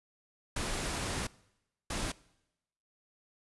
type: noise bursts at uneven times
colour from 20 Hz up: pink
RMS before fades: -35 dBFS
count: 2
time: 0.56-1.27 / 1.9-2.12 s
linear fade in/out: 5 ms
effects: noise-tail reverb RT60 0.9 s tail -22 dB re dry + resampled to 24000 Hz